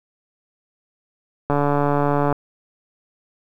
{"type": "click train", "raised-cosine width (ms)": 1, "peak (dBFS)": -6, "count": 120, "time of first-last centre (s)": [1.5, 2.326], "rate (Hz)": 144, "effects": ["8-bit"]}